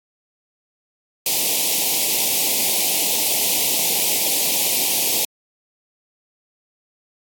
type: band-stop noise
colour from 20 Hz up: white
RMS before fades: -19 dBFS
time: 1.26-5.25 s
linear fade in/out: 2 ms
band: 910 to 2200 Hz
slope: 48 dB/octave
effects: high-pass 200 Hz 12 dB/octave + AAC 64 kbps

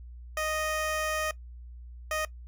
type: tone bursts at uneven times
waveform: 15% pulse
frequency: 621 Hz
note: D#5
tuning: 3 cents flat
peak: -22 dBFS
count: 2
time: 0.37-1.31 / 2.11-2.25 s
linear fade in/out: 2 ms
effects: noise-tail reverb RT60 0.1 s tail -19 dB re dry + added 60 Hz sine -42 dBFS peak until 2.47 s

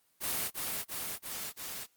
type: noise with echo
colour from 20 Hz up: white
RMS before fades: -33 dBFS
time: 0.2-0.51 s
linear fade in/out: 50 ms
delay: 340 ms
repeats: 4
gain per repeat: -2 dB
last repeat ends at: 1.87 s
effects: white hiss -71 dBFS RMS until 1.96 s + Opus 24 kbps

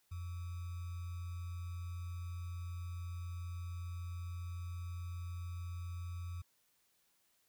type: tone with sample-and-hold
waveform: sine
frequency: 87.31 Hz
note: F2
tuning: in tune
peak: -40 dBFS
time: 0.11-6.42 s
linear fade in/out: 10 ms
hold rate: 1225 Hz
effects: white hiss -75 dBFS RMS until 7.48 s

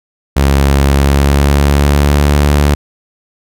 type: tone with pitch glide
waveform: sawtooth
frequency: 69.3 to 72.62 Hz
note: C#2 to D2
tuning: 0 to -19 cents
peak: -3 dBFS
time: 0.36-2.75 s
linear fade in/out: 10 ms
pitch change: +81 cents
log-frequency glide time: 0.82-2.32 s
effects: none

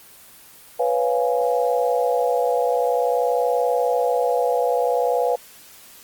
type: chord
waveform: sine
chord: C# dominant seventh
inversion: third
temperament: equal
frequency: 493.9 / 554.4 / 698.5 / 830.6 Hz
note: B4 / C#5 / E#5 / G#5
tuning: 0 / 0 / 0 / 0 cents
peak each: -20 / -25 / -23 / -26 dBFS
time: 0.79-5.36 s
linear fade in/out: 10 ms
effects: white hiss -46 dBFS RMS until 6.03 s + Opus 24 kbps

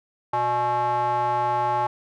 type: tone with band-pass filter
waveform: square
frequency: 121.6 Hz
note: B2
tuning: 26 cents flat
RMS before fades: -23 dBFS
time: 0.33-1.87 s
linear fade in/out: 5 ms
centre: 910 Hz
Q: 5.9
effects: none

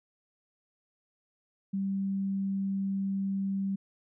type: tone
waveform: sine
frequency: 195.1 Hz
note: G3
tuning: 8 cents flat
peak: -28 dBFS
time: 1.73-3.76 s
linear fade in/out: 10 ms
effects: none

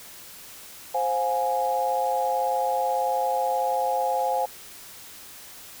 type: chord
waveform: sine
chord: F minor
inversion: second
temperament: equal with one note detuned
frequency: 523.3 / 712.3 / 830.6 Hz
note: C5 / F5 / Ab5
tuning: 0 / +34 / 0 cents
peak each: -27 / -27 / -25 dBFS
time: 0.94-4.46 s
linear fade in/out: 10 ms
effects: white hiss -44 dBFS RMS until 5.8 s

